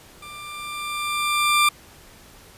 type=tone with level ramp; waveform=20% pulse; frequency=1187 Hz; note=D6; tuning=18 cents sharp; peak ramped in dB=-33 to -9 dBFS; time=0.22-1.69 s; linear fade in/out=5 ms; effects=pink hiss -48 dBFS RMS until 2.57 s + resampled to 32000 Hz